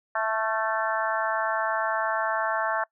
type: harmonic tone with a mistuned harmonic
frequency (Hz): 220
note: A3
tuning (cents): 0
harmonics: 3 / 4 / 5 / 6 / 7 / 8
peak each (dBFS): -29 / -30 / -31 / -32 / -32 / -33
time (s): 0.15-2.84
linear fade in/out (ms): 5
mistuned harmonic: 6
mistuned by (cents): +37
effects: noise-tail reverb RT60 0.1 s tail -24 dB re dry